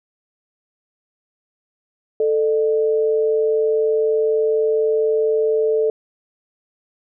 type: tone pair together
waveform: sine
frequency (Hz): 440 / 604.1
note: A4 / D5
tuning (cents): 0 / +49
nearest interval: perfect fourth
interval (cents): 549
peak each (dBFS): -15 / -24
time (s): 2.2-5.9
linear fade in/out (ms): 2
effects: none